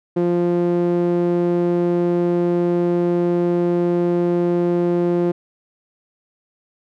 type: tone with band-pass filter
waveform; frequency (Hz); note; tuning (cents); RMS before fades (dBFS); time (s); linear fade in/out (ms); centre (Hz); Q
sawtooth; 174.4; F3; -2; -18; 0.16-5.32; 10; 350; 2
effects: none